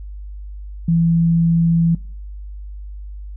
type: tone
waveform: sine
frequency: 167.1 Hz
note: E3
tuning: 24 cents sharp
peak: -12 dBFS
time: 0.88-1.95 s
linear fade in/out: 5 ms
effects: noise-tail reverb RT60 0.4 s tail -22 dB re dry + added 50 Hz sine -29 dBFS peak until 3.36 s